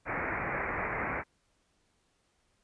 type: low-pass noise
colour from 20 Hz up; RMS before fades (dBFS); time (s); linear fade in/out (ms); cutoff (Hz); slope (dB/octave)
white; -34; 0.05-1.24; 50; 2300; 96
effects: pink hiss -73 dBFS RMS until 2.63 s + resampled to 22050 Hz